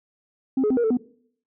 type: tone with pitch steps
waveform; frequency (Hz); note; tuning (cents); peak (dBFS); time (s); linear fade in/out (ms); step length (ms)
sine; 264.4 / 422.7 / 258.6 / 474.6 / 442.1 / 247.4; C4 / G#4 / C4 / A#4 / A4 / B3; +18 / +31 / -20 / +31 / +8 / +3; -16; 0.57-0.972; 5; 67
effects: noise-tail reverb RT60 0.6 s tail -22 dB re dry + tanh soft clip ceiling -16 dBFS